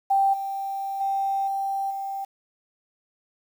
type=tone with level steps; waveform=sine; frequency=784 Hz; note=G5; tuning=in tune; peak=-17 / -27 / -22 / -24 / -28 dBFS; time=0.1-2.25 s; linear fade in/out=10 ms; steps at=0.33 / 1 / 1.47 / 1.9 s; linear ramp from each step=10 ms; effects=8-bit